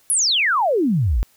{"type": "exponential sweep", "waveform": "sine", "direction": "down", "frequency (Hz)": [11360, 43.65], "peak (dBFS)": -15, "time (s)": [0.1, 1.23], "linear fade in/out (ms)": 0, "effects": ["white hiss -57 dBFS RMS until 1.36 s"]}